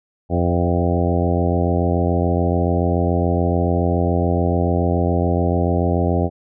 harmonic tone with a mistuned harmonic, 87 Hz, F2, 6 cents flat, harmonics 1 / 2 / 3 / 4 / 5 / 6 / 7 / 8 / 9, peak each -19 / -22 / -24 / -25 / -26 / -27 / -27 / -28 / -29 dBFS, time 0.29-6.3 s, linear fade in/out 50 ms, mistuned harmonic 7, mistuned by +19 cents, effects none

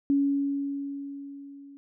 sine tone with level ramp, 280.1 Hz, C#4, 18 cents sharp, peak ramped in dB -19 to -45 dBFS, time 0.1-1.77 s, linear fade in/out 0 ms, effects none

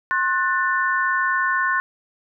sine chord, F# diminished, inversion second, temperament just, 1065.6 / 1480 / 1776 Hz, C6 / F#6 / A6, +31 / 0 / +16 cents, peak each -22 / -22 / -23 dBFS, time 0.11-1.8 s, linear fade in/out 0 ms, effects none

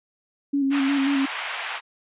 sine tone with vibrato, 276.6 Hz, C#4, 4 cents flat, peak -19 dBFS, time 0.53-1.26 s, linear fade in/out 10 ms, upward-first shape square, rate 5.6 Hz, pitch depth 32 cents each way
white band-pass noise, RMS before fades -31 dBFS, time 0.7-1.81 s, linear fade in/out 50 ms, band 700 to 3000 Hz, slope 24 dB/octave
effects resampled to 8000 Hz

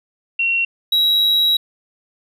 sine / triangle tone pair in turn, 2734 / 3866 Hz, F7 / B7, -37 / -38 cents, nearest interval tritone, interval 599 cents, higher second, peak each -15 / -11 dBFS, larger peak second, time 0.39-0.65 / 0.92-1.57 s, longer second, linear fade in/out 5 ms, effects none

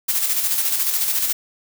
blue noise with tremolo, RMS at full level -19 dBFS, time 0.08-1.33 s, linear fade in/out 10 ms, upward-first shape square, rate 14 Hz, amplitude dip 40%, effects none

